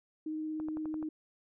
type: tone with vibrato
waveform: sine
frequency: 311.1 Hz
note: D#4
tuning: in tune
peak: -34 dBFS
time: 0.26-1.09 s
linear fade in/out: 5 ms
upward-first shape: sine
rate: 17 Hz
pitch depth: 10 cents each way
type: click train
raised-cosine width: 1 ms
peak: -32 dBFS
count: 6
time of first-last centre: 0.6-1.027 s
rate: 11.7 Hz
effects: none